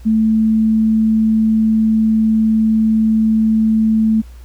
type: tone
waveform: sine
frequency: 220.1 Hz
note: A3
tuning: 1 cent sharp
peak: -10 dBFS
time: 0.05-4.22 s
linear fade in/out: 20 ms
effects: added 60 Hz sine -33 dBFS peak until 4.44 s + pink hiss -50 dBFS RMS until 4.44 s